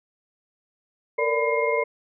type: tone cluster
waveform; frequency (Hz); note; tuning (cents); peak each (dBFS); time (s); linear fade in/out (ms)
sine; 457.6 / 477.3 / 584 / 1003 / 2133; A#4 / A#4 / D5 / B5 / C7; -32 / +41 / -10 / +26 / +33; -24 / -30 / -26 / -28 / -27; 1.18-1.84; 10
effects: none